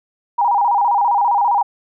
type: tone with vibrato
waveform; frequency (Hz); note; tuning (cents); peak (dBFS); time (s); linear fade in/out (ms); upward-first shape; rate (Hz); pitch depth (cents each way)
sine; 880; A5; 0; -12; 0.38-1.63; 10; square; 15; 140
effects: none